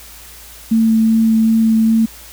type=tone with vibrato; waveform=sine; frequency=223.3 Hz; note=A3; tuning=26 cents sharp; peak=-9 dBFS; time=0.71-2.06 s; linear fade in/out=10 ms; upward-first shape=sine; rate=2.6 Hz; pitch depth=9 cents each way; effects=added 57 Hz sine -42 dBFS peak until 2.32 s + white hiss -38 dBFS RMS until 2.32 s